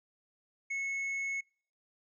sine tone with tanh clipping, 2193 Hz, C#7, 19 cents flat, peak -34 dBFS, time 0.7-1.41 s, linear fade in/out 10 ms, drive 6 dB, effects noise-tail reverb RT60 0.5 s tail -26 dB re dry + resampled to 16000 Hz

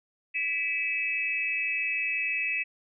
sine tone cluster, 1984 / 2313 / 2595 Hz, B6 / D7 / E7, +7 / -27 / -28 cents, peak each -34 / -33 / -28 dBFS, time 0.34-2.64 s, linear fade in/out 20 ms, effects none

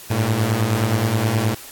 sawtooth beating tone pair, 103.7 / 113.2 Hz, G#2 / A2, -2 / +50 cents, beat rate 9.5 Hz, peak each -18 / -15 dBFS, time 0.1-1.55 s, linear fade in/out 10 ms, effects white hiss -39 dBFS RMS until 1.71 s + AAC 64 kbps

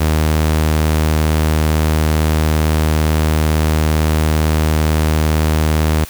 sawtooth tone, 77.78 Hz, D#2, in tune, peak -8 dBFS, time 0-6.05 s, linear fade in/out 10 ms, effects white hiss -35 dBFS RMS until 6.09 s

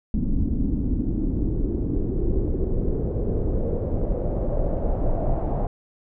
brown noise with low-pass filter sweep, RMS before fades -23 dBFS, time 0.14-5.67 s, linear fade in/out 2 ms, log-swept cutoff 240 to 720 Hz, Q 3.4, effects none

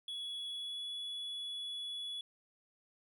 triangle tone with pitch glide, 3377 to 3399 Hz, G#7 to G#7, +28 to +39 cents, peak -38 dBFS, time 0.08-2.21 s, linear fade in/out 2 ms, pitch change +11 cents, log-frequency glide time 0.49-0.84 s, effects none

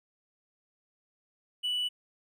triangle tone, 2960 Hz, F#7, in tune, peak -26 dBFS, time 1.63-1.89 s, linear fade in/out 20 ms, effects tanh soft clip ceiling -22 dBFS

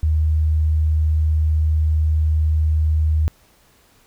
sine tone, 77.78 Hz, D#2, in tune, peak -14 dBFS, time 0.03-3.28 s, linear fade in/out 0 ms, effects pink hiss -55 dBFS RMS until 4.06 s

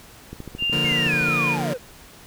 click train, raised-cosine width 3 ms, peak -21 dBFS, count 14, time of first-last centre 0.33-1.286 s, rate 13.6 Hz
sine tone with pitch glide, 2794 to 2446 Hz, F7 to D#7, 0 to -30 cents, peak -20 dBFS, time 0.58-1.57 s, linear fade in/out 50 ms, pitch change -230 cents, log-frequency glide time 1.06-1.12 s
sawtooth chord, Bb major, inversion first, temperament just, 145.68 / 174.81 / 233.1 Hz, D3 / F3 / Bb3, -14 / +2 / 0 cents, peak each -23 / -25 / -25 dBFS, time 0.72-1.74 s, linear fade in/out 10 ms
triangle linear sweep, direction down, 2203 to 458.7 Hz, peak -25 dBFS, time 0.84-1.78 s, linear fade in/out 20 ms
effects pink hiss -46 dBFS RMS until 2.26 s

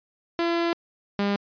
sawtooth tone pair in turn, 339 / 201.6 Hz, E4 / G3, +49 / +49 cents, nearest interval major sixth, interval 900 cents, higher first, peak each -18 dBFS, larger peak neither, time 0.39-0.73 / 1.19-1.36 s, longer first, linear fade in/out 0 ms, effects resampled to 11025 Hz

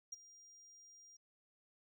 triangle tone with ADSR envelope, 5700 Hz, F8, 34 cents sharp, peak -39 dBFS, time 0.12-1.17 s, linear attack 8 ms, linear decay 21 ms, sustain -18 dB, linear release 8 ms, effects tanh soft clip ceiling -35 dBFS

